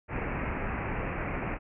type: low-pass noise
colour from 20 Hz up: pink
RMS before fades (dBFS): -33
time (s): 0.08-1.59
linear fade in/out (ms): 50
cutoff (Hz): 2600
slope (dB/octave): 96
effects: none